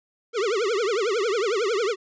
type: tone with vibrato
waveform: square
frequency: 428.4 Hz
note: A4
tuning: 46 cents flat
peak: -22 dBFS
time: 0.33-1.96 s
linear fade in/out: 50 ms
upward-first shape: triangle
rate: 11 Hz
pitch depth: 270 cents each way
effects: resampled to 16000 Hz